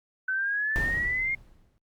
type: exponential sweep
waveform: sine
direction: up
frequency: 1513 to 2146 Hz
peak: -25 dBFS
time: 0.28-1.35 s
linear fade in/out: 5 ms
type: noise with exponential decay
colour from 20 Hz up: brown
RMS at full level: -26 dBFS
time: 0.76-1.78 s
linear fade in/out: 0 ms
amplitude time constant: 220 ms
effects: Opus 48 kbps